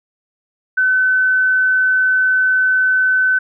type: tone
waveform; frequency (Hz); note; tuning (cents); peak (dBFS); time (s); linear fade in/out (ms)
sine; 1516; F#6; +42; -11; 0.77-3.39; 10
effects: none